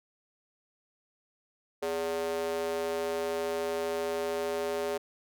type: tone with high-pass filter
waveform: square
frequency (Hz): 82.41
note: E2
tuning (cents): 0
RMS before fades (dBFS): -32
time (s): 1.82-4.98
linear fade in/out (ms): 10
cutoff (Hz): 470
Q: 5.2
effects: none